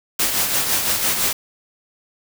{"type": "noise with tremolo", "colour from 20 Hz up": "white", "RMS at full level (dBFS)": -18, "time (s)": [0.19, 1.33], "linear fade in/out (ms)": 5, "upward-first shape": "sine", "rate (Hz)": 5.9, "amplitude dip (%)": 45, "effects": []}